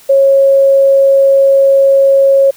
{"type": "tone", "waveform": "sine", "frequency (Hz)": 547, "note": "C#5", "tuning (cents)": -23, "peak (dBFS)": -4, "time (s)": [0.09, 2.51], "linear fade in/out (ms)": 10, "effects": ["white hiss -41 dBFS RMS until 2.56 s"]}